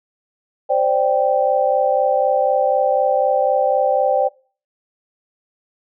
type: chord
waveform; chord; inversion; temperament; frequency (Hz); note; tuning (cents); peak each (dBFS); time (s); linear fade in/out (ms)
sine; C suspended second; none; equal; 523.3 / 587.3 / 784; C5 / D5 / G5; 0 / 0 / 0; -18; 0.69-4.29; 20
effects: noise-tail reverb RT60 0.4 s tail -24 dB re dry